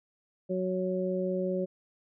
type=harmonic tone; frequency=185 Hz; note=F#3; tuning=in tune; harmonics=1 / 2 / 3; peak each=-32 / -32 / -32 dBFS; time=0.49-1.66 s; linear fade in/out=20 ms; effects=none